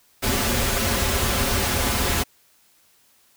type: noise with comb filter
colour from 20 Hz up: pink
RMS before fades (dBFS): -22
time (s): 0.22-2.24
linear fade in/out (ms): 20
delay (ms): 6.4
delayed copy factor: -0.75
effects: white hiss -59 dBFS RMS until 3.36 s